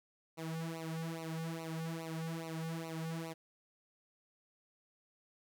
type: tone with flanger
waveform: sawtooth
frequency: 162.9 Hz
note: E3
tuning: 20 cents flat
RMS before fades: -41 dBFS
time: 0.37-3.34 s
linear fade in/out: 20 ms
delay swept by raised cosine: 0.59 to 3.09 ms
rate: 2.4 Hz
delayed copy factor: -1
effects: none